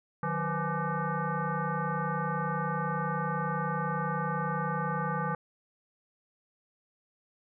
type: tone with frequency modulation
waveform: sine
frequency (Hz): 516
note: C5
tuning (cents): -24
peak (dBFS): -28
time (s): 0.23-5.35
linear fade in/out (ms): 2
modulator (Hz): 334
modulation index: 2.8
effects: none